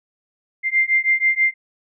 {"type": "beating tone pair", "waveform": "sine", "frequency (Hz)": [2093, 2099.2], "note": ["C7", "C7"], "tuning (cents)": [0, 5], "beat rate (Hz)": 6.2, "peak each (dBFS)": -18, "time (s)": [0.63, 1.54], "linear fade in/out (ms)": 50, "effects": []}